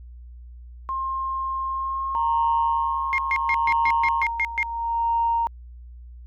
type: tone with pitch glide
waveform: sine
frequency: 1063 to 1078.5 Hz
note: C6 to C#6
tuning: +27 to -48 cents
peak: -24 dBFS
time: 0.89-4.23 s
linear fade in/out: 0 ms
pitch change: +25 cents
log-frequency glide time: 1.67-2.21 s
type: tone with tremolo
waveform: sine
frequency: 928 Hz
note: A#5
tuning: 8 cents flat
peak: -18 dBFS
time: 2.15-5.47 s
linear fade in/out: 0 ms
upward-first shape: sine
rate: 0.73 Hz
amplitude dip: 75%
type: tone bursts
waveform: sine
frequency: 2130 Hz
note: C7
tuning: 30 cents sharp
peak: -19 dBFS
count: 9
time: 3.13-4.629 s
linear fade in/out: 0 ms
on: 51 ms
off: 130 ms
effects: tanh soft clip ceiling -11 dBFS + added 60 Hz sine -39 dBFS peak until 6.26 s